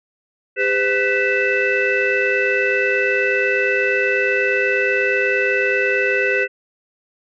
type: tone cluster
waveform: sine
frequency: 400.7 / 509 / 1505 / 1970 / 2634 Hz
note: G4 / C5 / F#6 / B6 / E7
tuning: +38 / -48 / +29 / -5 / -2 cents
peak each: -21 dBFS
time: 0.56-6.48 s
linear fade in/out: 50 ms
effects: tanh soft clip ceiling -7 dBFS